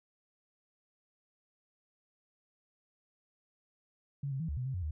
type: tone with pitch steps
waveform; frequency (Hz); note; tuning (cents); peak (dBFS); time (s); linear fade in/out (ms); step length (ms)
sine; 140.3 / 134.2 / 162.7 / 72.7 / 125.9 / 133 / 90.2 / 76.6; C#3 / C3 / E3 / D2 / B2 / C3 / F#2 / D#2; +21 / +44 / -22 / -17 / +34 / +29 / -44 / -27; -33; 4.23-4.91; 5; 85
effects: none